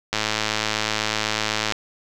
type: click train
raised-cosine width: 0.2 ms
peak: -4 dBFS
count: 173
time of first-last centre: 0.13-1.723 s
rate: 108 Hz
effects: none